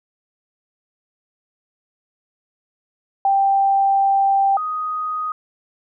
sine tone pair in turn, 786 / 1247.7 Hz, G5 / D#6, +4 / +4 cents, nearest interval minor sixth, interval 800 cents, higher second, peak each -13 / -21 dBFS, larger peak first, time 3.25-4.57 / 4.57-5.32 s, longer first, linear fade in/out 2 ms, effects none

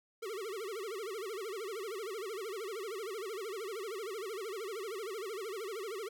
square tone with vibrato, 415.3 Hz, G#4, in tune, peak -39 dBFS, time 0.22-6.09 s, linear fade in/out 10 ms, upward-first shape sine, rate 13 Hz, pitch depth 200 cents each way, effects none

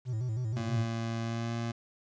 triangle tone with vibrato, 117.4 Hz, A#2, 13 cents sharp, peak -28 dBFS, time 0.05-0.86 s, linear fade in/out 50 ms, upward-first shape square, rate 6.3 Hz, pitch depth 120 cents each way
25% pulse tone with pitch glide, 114.5 to 116.37 Hz, A#2 to A#2, -31 to -3 cents, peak -28 dBFS, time 0.56-1.72 s, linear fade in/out 10 ms, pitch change +28 cents, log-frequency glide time 1.21-1.52 s
effects resampled to 16000 Hz + 10-bit

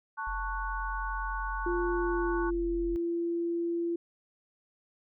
sine chord, F# minor, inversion first, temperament just, 888 / 1110 / 1480 Hz, A5 / C#6 / F#6, +16 / +2 / 0 cents, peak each -37 dBFS, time 0.17-2.51 s, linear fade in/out 20 ms
sine tone, 44.9 Hz, F1, 49 cents sharp, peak -35 dBFS, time 0.27-2.96 s, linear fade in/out 0 ms
sine tone with pitch glide, 349.2 to 340.2 Hz, F4 to F4, 0 to -45 cents, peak -28 dBFS, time 1.66-3.96 s, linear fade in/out 5 ms, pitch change -45 cents, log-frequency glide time 1.9-2.67 s
effects none

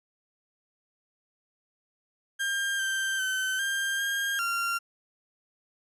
35% pulse tone with pitch steps, 1600 / 1569 / 1531 / 1593 / 1612 / 1380 Hz, G6 / G6 / G6 / G6 / G6 / F6, +35 / +1 / -41 / +27 / +48 / -21 cents, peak -25 dBFS, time 2.39-4.79 s, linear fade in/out 20 ms, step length 400 ms, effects resampled to 32000 Hz

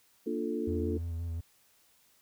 sine chord, Bb major seventh, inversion none, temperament equal, 233.1 / 293.7 / 349.2 / 440 Hz, Bb3 / D4 / F4 / A4, 0 / 0 / 0 / 0 cents, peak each -36 dBFS, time 0.26-0.98 s, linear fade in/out 10 ms
triangle tone with vibrato, 83.7 Hz, E2, 27 cents sharp, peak -31 dBFS, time 0.67-1.41 s, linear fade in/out 10 ms, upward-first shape square, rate 5.7 Hz, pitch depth 24 cents each way
effects white hiss -66 dBFS RMS until 2.21 s

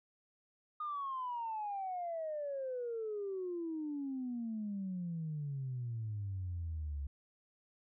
sine exponential sweep, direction down, 1234 to 68.7 Hz, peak -36 dBFS, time 0.8-7.07 s, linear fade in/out 5 ms, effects tanh soft clip ceiling -32 dBFS

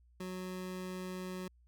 25% pulse tone, 184.1 Hz, F#3, 8 cents flat, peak -36 dBFS, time 0.2-1.48 s, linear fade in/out 5 ms, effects added 60 Hz sine -62 dBFS peak until 1.67 s

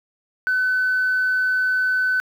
sine tone, 1510 Hz, F#6, 35 cents sharp, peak -16 dBFS, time 0.47-2.2 s, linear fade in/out 0 ms, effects tanh soft clip ceiling -13 dBFS + 8-bit

